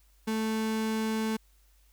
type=tone; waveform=35% pulse; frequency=220 Hz; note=A3; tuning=in tune; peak=-26 dBFS; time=0.27-1.37 s; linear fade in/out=10 ms; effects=added 50 Hz sine -60 dBFS peak until 1.92 s + white hiss -68 dBFS RMS until 1.92 s